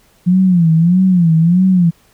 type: tone with vibrato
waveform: sine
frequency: 174.1 Hz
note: F3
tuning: 5 cents flat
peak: -7 dBFS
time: 0.26-1.91 s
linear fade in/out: 20 ms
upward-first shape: sine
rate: 1.6 Hz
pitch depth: 140 cents each way
effects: pink hiss -52 dBFS RMS until 2.13 s